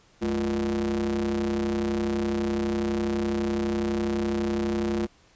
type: ring-modulated tone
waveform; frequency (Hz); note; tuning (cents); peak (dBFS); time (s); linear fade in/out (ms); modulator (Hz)
square; 66.5; C2; +29; -22; 0.21-5.07; 20; 282
effects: pink hiss -59 dBFS RMS until 5.35 s + resampled to 16000 Hz